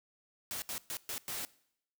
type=noise bursts at uneven times; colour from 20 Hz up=white; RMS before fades=-39 dBFS; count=5; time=0.51-0.62 / 0.69-0.78 / 0.9-0.97 / 1.09-1.18 / 1.28-1.45 s; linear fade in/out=0 ms; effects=noise-tail reverb RT60 0.7 s tail -21 dB re dry